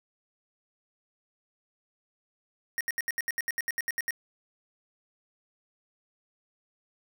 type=tone bursts; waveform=square; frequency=1864.7 Hz; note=A#6; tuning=in tune; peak=-28 dBFS; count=14; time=2.78-4.107 s; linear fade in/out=0 ms; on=27 ms; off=73 ms; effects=11-bit